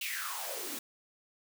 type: noise with high-pass filter sweep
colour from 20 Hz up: white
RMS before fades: -38 dBFS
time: 0.01-0.79 s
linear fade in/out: 5 ms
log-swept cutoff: 2800 to 230 Hz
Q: 6.9
effects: none